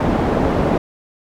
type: low-pass noise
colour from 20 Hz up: white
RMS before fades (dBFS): -17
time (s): 0-0.78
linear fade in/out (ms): 5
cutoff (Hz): 540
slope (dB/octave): 12
effects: none